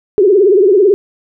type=tone with vibrato; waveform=sine; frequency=392 Hz; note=G4; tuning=in tune; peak=-5 dBFS; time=0.18-0.94 s; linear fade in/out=0 ms; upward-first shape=triangle; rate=18 Hz; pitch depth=190 cents each way; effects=none